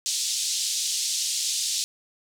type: band-pass noise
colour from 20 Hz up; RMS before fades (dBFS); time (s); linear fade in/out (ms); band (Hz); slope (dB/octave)
white; -27; 0.06-1.84; 0; 3500 to 8000; 24
effects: none